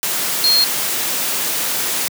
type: tone in noise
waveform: sine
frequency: 4236 Hz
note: C8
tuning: 21 cents sharp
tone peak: -11 dBFS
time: 0.44-0.64 s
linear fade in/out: 0 ms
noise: white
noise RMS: -20 dBFS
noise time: 0.03-2.08 s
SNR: +6 dB
effects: high-pass 150 Hz 12 dB/octave